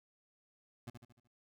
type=tone with echo; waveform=25% pulse; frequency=119.1 Hz; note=A#2; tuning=38 cents sharp; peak=-39 dBFS; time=0.87-0.9 s; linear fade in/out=5 ms; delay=75 ms; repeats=5; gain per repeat=-6 dB; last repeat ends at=1.275 s; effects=none